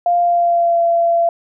sine tone with pitch glide, 698.5 to 679.8 Hz, F5 to F5, 0 to -47 cents, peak -11 dBFS, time 0.06-1.29 s, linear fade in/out 2 ms, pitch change -47 cents, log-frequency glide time 0.19-0.81 s, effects none

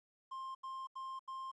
triangle tone bursts, 1057 Hz, C6, 17 cents sharp, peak -40 dBFS, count 4, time 0.31-1.516 s, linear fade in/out 10 ms, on 240 ms, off 82 ms, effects resampled to 22050 Hz + 13-bit

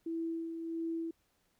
sine tone with tremolo, 329.6 Hz, E4, in tune, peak -33 dBFS, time 0.06-1.11 s, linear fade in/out 5 ms, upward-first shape sine, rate 1.5 Hz, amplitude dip 45%, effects pink hiss -75 dBFS RMS until 1.59 s

